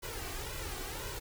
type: noise with flanger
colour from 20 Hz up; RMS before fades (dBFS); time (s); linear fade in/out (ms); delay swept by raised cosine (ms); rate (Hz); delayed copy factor
pink; -40; 0.02-1.2; 20; 2 to 2.63; 1.9; +0.75
effects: none